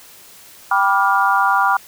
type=chord; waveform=sine; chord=G dominant seventh; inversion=none; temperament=just; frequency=784 / 980 / 1176 / 1411.2 Hz; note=G5 / B5 / D6 / F6; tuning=0 / -14 / +2 / +18 cents; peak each=-18 dBFS; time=0.71-1.77 s; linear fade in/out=5 ms; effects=white hiss -43 dBFS RMS until 1.87 s